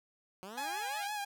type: exponential sweep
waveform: 10% pulse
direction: up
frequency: 180.4 to 830.6 Hz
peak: -36 dBFS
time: 0.43-1.09 s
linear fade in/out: 0 ms
type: tone with vibrato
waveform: sawtooth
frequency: 826 Hz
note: G#5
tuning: 10 cents flat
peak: -32 dBFS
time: 0.57-1.25 s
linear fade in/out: 10 ms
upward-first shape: triangle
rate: 5.8 Hz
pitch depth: 59 cents each way
effects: none